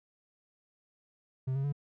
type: tone with pitch steps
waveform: triangle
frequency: 130.81 / 136.68 / 142.81 Hz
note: C3 / C#3 / D3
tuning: 0 / -24 / -48 cents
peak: -27 dBFS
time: 1.47-1.725 s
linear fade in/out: 10 ms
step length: 85 ms
effects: none